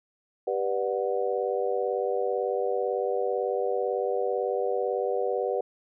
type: chord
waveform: sine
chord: G major seventh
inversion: none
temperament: just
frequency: 392 / 490 / 588 / 735 Hz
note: G4 / B4 / D5 / F#5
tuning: 0 / -14 / +2 / -12 cents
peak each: -30 / -28 / -32 / -33 dBFS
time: 0.47-5.61 s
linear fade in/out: 5 ms
effects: none